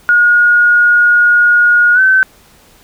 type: tone with pitch glide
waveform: sine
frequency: 1439 to 1533.4 Hz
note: F#6 to G6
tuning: -49 to -39 cents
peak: -5 dBFS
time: 0.09-2.23 s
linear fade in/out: 0 ms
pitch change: +110 cents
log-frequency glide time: 1.94-2 s
effects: pink hiss -45 dBFS RMS until 2.83 s